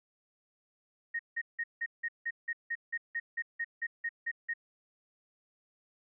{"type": "tone bursts", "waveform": "sine", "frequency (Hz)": 1862, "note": "A#6", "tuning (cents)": -2, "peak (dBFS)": -31, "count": 16, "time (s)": [1.14, 4.538], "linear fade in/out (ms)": 10, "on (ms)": 53, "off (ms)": 170, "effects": []}